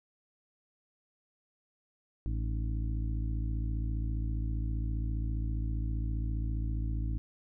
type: harmonic tone with a mistuned harmonic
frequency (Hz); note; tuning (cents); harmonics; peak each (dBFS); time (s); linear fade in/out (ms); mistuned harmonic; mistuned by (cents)
55; A1; 0; 1 / 2 / 3 / 4 / 5 / 6; -31 / -36 / -49 / -47 / -47 / -47; 2.26-7.18; 0; 6; -85
effects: none